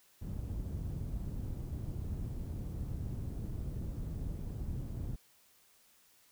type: low-pass noise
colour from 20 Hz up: white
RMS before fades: -39 dBFS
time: 0.21-5.16 s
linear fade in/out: 10 ms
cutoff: 110 Hz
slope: 12 dB/octave
effects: white hiss -66 dBFS RMS until 6.31 s